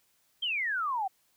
sine exponential sweep, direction down, 3244 to 740 Hz, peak -28 dBFS, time 0.42-1.08 s, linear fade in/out 10 ms, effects white hiss -70 dBFS RMS until 1.36 s

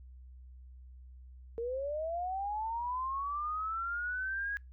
sine linear sweep, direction up, 453.7 to 1661.2 Hz, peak -33 dBFS, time 1.58-4.57 s, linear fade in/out 0 ms, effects noise-tail reverb RT60 0.2 s tail -25 dB re dry + added 63 Hz sine -49 dBFS peak until 4.72 s

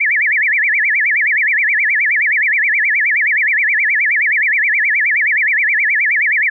sine tone with vibrato, 2000 Hz, B6, 21 cents sharp, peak -11 dBFS, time 0-6.5 s, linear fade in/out 10 ms, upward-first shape sine, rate 9.5 Hz, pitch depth 290 cents each way, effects none

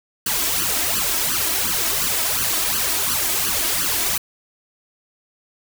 white noise with flanger, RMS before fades -21 dBFS, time 0.26-4.18 s, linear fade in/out 5 ms, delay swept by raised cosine 0.65 to 3.15 ms, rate 2.8 Hz, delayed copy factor +0.95, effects none

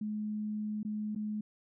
sine tone with dropouts, 212.1 Hz, G#3, 37 cents sharp, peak -33 dBFS, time 0.01-1.41 s, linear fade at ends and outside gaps 5 ms, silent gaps 0.831-0.849 / 1.15-1.159 s, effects none

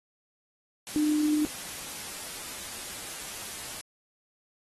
sine tone in noise, 301.8 Hz, D4, 47 cents sharp, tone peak -22 dBFS, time 0.96-1.45 s, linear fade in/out 0 ms, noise white, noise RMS -39 dBFS, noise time 0.87-3.81 s, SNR +14 dB, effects AAC 32 kbps

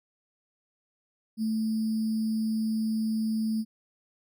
sine tone with sample-and-hold, 220 Hz, A3, in tune, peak -25 dBFS, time 1.37-3.65 s, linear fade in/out 50 ms, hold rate 4900 Hz, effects none

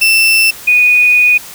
35% pulse / sine tone pair in turn, 2671 / 2472 Hz, E7 / D#7, +22 / -12 cents, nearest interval minor second, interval 134 cents, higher first, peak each -5 dBFS, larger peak neither, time 0.01-0.51 / 0.67-1.38 s, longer second, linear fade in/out 10 ms, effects white hiss -31 dBFS RMS until 1.54 s

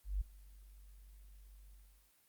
sine tone with ADSR envelope, 48.81 Hz, G1, 7 cents flat, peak -31 dBFS, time 0.04-2.12 s, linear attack 170 ms, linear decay 9 ms, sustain -23 dB, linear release 430 ms, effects white hiss -71 dBFS RMS until 2.28 s + Opus 32 kbps

